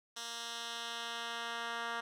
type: tone with band-pass filter sweep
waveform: 10% pulse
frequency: 233.1 Hz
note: A#3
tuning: in tune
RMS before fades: -41 dBFS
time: 0.16-2.01 s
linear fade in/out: 10 ms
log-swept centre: 5100 to 1800 Hz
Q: 1.1
effects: none